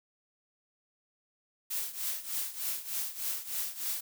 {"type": "noise with tremolo", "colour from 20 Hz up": "blue", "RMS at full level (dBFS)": -32, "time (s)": [1.7, 4.01], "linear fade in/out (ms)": 10, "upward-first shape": "triangle", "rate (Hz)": 3.3, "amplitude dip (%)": 85, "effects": []}